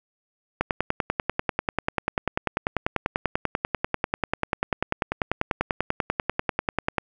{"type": "click train", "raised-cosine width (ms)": 0.5, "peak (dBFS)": -7, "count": 66, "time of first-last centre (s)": [0.61, 6.983], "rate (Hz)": 10.2, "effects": []}